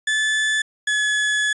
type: tone pair in turn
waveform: 35% pulse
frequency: 1737 / 1704.2 Hz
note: A6 / G#6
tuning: -23 / +44 cents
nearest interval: unison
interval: 33 cents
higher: first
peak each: -16 dBFS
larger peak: neither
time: 0.07-0.62 / 0.87-1.53 s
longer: second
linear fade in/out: 5 ms
effects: resampled to 24000 Hz